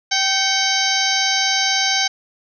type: harmonic tone with a mistuned harmonic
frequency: 776 Hz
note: G5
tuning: 18 cents flat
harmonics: 1 / 2 / 3 / 4 / 5 / 6 / 7 / 8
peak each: -24 / -24 / -24 / -24 / -24 / -24 / -24 / -24 dBFS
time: 0.11-2.08 s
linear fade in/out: 10 ms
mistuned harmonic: 3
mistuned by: -80 cents
effects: none